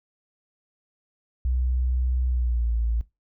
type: tone with pitch glide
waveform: sine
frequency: 62.8 to 56.93 Hz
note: B1 to A#1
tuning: +30 to -40 cents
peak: -21 dBFS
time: 1.45-3.01 s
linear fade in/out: 0 ms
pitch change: -170 cents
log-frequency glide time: 2.27-2.74 s
effects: noise-tail reverb RT60 0.2 s tail -19 dB re dry